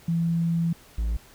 sine / triangle tone pair in turn, 167.5 / 56.16 Hz, E3 / A1, +28 / +36 cents, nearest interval octave + perfect fifth, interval 1892 cents, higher first, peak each -21 dBFS, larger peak neither, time 0.08-0.73 / 0.98-1.17 s, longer first, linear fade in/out 5 ms, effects pink hiss -52 dBFS RMS until 1.34 s

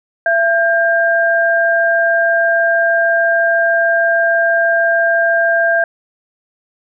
sine tone pair together, 672 / 1598.3 Hz, E5 / G6, +33 / +33 cents, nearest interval octave + minor third, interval 1500 cents, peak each -13 dBFS, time 0.26-5.84 s, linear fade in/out 2 ms, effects none

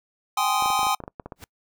square chord, Ab major seventh, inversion third, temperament just, 778.7 / 830.6 / 1038.3 / 1245.9 Hz, G5 / Ab5 / C6 / Eb6, -12 / 0 / -14 / +2 cents, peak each -27 dBFS, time 0.37-0.95 s, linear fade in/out 5 ms
clicks, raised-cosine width 1 ms, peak -21 dBFS, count 12, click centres 0.624 / 0.659 / 0.703 / 0.792 / 0.831 / 0.868 / 1.003 / 1.038 / 1.079 / 1.198 / 1.26 / 1.322 s
pink noise with exponential growth, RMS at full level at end -36 dBFS, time 1.36-1.44 s, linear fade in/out 1 ms, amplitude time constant 17 ms
effects noise-tail reverb RT60 0.1 s tail -26 dB re dry

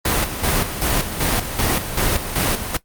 pink noise with tremolo, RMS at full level -18 dBFS, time 0.05-2.77 s, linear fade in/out 5 ms, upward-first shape square, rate 2.6 Hz, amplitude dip 60%, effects noise-tail reverb RT60 0.1 s tail -17 dB re dry + Opus 32 kbps

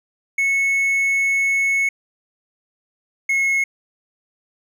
triangle tone pair in turn, 2200 / 2176 Hz, C#7 / C#7, -14 / -33 cents, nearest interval unison, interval 19 cents, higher first, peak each -14 dBFS, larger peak neither, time 0.38-1.89 / 3.29-3.64 s, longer first, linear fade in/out 5 ms, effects none

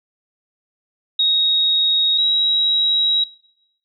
sine tone pair in turn, 3767 / 3848 Hz, A#7 / B7, +17 / -46 cents, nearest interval unison, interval 37 cents, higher second, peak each -13 dBFS, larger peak neither, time 1.19-2.18 / 2.18-3.24 s, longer second, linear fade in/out 5 ms, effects noise-tail reverb RT60 0.9 s tail -24 dB re dry

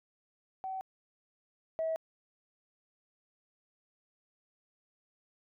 sine tone pair in turn, 761 / 645.5 Hz, F#5 / E5, +48 / -37 cents, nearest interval minor third, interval 285 cents, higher first, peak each -35 / -29 dBFS, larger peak second, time 0.64-0.81 / 1.79-1.96 s, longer neither, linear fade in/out 0 ms, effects tanh soft clip ceiling -26 dBFS

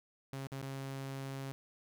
sawtooth tone with dropouts, 135.6 Hz, C#3, 38 cents flat, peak -36 dBFS, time 0.33-1.52 s, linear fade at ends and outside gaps 0 ms, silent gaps 0.471-0.519 / 0.615-0.627 s, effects none

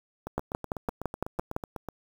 two click trains, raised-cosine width 1 ms, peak -21 / -14 dBFS, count 14 / 8, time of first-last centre 0.27-1.887 / 0.38-1.564 s, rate 8.04 / 5.91 Hz, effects 7-bit

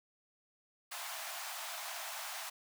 pink high-pass noise, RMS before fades -43 dBFS, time 0.91-2.5 s, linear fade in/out 10 ms, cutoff 630 Hz, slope 96 dB/octave, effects none

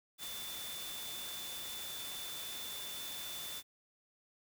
sine tone in noise, 3520 Hz, A7, in tune, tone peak -45 dBFS, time 0.18-3.63 s, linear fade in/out 50 ms, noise white, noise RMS -45 dBFS, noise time 0.18-3.63 s, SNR -3 dB, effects none

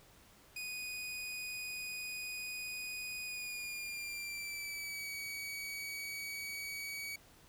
sawtooth tone with pitch glide, 2482 to 2263 Hz, D#7 to C#7, -5 to +35 cents, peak -37 dBFS, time 0.56-7.16 s, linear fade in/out 5 ms, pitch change -160 cents, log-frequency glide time 3.25-5.12 s, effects pink hiss -62 dBFS RMS until 7.48 s

